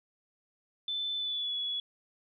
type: tone with pitch glide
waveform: sine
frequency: 3520 to 3388 Hz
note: A7 to G#7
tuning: 0 to +34 cents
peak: -31 dBFS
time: 0.88-1.8 s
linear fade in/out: 2 ms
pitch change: -66 cents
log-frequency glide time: 1.17-1.55 s
effects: none